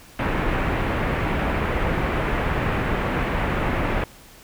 pink low-pass noise, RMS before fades -23 dBFS, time 0.19-4.04 s, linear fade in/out 2 ms, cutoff 2400 Hz, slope 24 dB/octave, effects pink hiss -47 dBFS RMS until 4.43 s

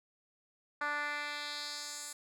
10% pulse tone with band-pass filter sweep, 293.3 Hz, D4, 2 cents flat, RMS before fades -39 dBFS, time 0.81-2.13 s, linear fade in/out 5 ms, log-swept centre 1400 to 8800 Hz, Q 1.8, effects none

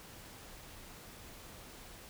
silence, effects pink hiss -52 dBFS RMS until 2.09 s

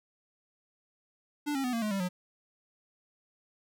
square tone with pitch steps, 293.7 / 270.9 / 249.8 / 230.4 / 212.5 / 196.02 / 180.79 Hz, D4 / C#4 / B3 / A#3 / G#3 / G3 / F#3, 0 / -40 / +20 / -20 / +40 / 0 / -40 cents, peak -30 dBFS, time 1.46-2.09 s, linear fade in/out 20 ms, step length 90 ms, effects none

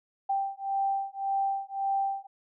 sine beating tone pair, 784 / 785.8 Hz, G5 / G5, 0 / +4 cents, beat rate 1.8 Hz, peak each -30 dBFS, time 0.29-2.27 s, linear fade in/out 10 ms, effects none

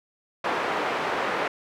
pink band-pass noise, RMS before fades -27 dBFS, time 0.44-1.48 s, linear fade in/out 5 ms, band 470 to 1800 Hz, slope 12 dB/octave, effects none

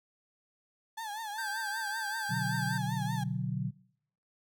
35% pulse tone with vibrato, 862 Hz, A5, 36 cents flat, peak -35 dBFS, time 0.97-3.24 s, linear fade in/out 10 ms, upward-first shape triangle, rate 5.2 Hz, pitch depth 120 cents each way
square tone, 1568 Hz, G6, in tune, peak -36 dBFS, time 1.38-2.78 s, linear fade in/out 5 ms
sine chord, B minor, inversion none, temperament equal, 123.47 / 146.83 / 185 Hz, B2 / D3 / F#3, 0 / 0 / 0 cents, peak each -35 dBFS, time 2.29-3.71 s, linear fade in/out 20 ms
effects noise-tail reverb RT60 0.7 s tail -23 dB re dry

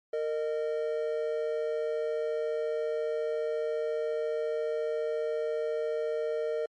triangle tone pair together, 460 / 614.4 Hz, A#4 / D#5, -23 / -22 cents, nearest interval perfect fourth, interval 501 cents, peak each -28 / -31 dBFS, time 0.13-6.66 s, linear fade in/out 5 ms, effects MP3 48 kbps

